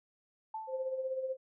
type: tone with exponential decay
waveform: sine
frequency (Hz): 879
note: A5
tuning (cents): -2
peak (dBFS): -35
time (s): 0.54-1.1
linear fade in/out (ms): 5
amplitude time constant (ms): 120
type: tone with tremolo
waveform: sine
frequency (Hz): 523.3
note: C5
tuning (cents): 0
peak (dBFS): -31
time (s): 0.67-1.37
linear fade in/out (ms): 50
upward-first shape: sine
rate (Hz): 16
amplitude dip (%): 55
effects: none